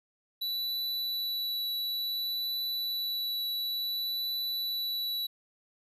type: tone with vibrato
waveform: square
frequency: 3951 Hz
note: B7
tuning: in tune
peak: -31 dBFS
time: 0.41-5.27 s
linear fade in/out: 10 ms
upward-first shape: triangle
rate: 0.57 Hz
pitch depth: 8 cents each way
effects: none